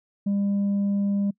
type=tone; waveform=sine; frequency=200.5 Hz; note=G3; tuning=39 cents sharp; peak=-18 dBFS; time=0.26-1.31 s; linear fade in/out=10 ms; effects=noise-tail reverb RT60 0.1 s tail -25 dB re dry + tanh soft clip ceiling -20 dBFS